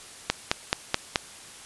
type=click train; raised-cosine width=0.2 ms; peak=-3 dBFS; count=5; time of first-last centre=0.3-1.158 s; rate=4.66 Hz; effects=white hiss -45 dBFS RMS until 1.65 s + resampled to 24000 Hz